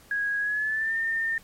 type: tone with pitch glide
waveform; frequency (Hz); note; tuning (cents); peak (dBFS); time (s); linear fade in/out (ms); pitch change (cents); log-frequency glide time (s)
sine; 1652 to 1812; G#6 to A#6; -10 to -50; -24; 0.11-1.38; 2; +160; 0.39-0.97
effects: pink hiss -54 dBFS RMS until 1.43 s + MP3 64 kbps